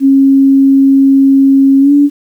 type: tone with pitch glide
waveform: sine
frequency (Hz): 272.1 to 287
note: C#4 to D4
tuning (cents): -32 to -40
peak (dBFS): -3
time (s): 0-2.1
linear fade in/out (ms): 50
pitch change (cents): +92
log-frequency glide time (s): 1.8-1.92
effects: 7-bit